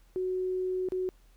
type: tone with dropouts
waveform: sine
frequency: 370 Hz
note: F#4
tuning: in tune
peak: -28 dBFS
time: 0.16-1.09 s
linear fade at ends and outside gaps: 0 ms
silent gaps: 0.887-0.921 s
effects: added 41 Hz sine -57 dBFS peak until 1.36 s + pink hiss -67 dBFS RMS until 1.36 s